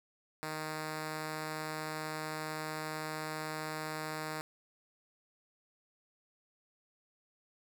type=tone; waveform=5% pulse; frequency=155.56 Hz; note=D#3; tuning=in tune; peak=-26 dBFS; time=0.43-4.41 s; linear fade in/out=0 ms; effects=none